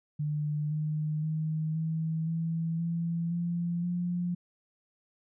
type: tone with pitch steps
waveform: sine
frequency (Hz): 149.7 / 153.2 / 156.78 / 160.44 / 164.19 / 168.03 / 171.96 / 175.98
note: D3 / D#3 / D#3 / E3 / E3 / E3 / F3 / F3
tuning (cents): +33 / -27 / +13 / -47 / -7 / +33 / -27 / +13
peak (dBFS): -28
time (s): 0.19-4.35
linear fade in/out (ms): 10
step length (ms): 520
effects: none